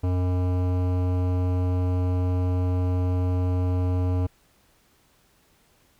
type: tone with hard clipping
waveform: sine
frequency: 90.6 Hz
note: F#2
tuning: 36 cents flat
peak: -23 dBFS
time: 0.03-4.27 s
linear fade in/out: 10 ms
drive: 16 dB
effects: pink hiss -62 dBFS RMS until 5.99 s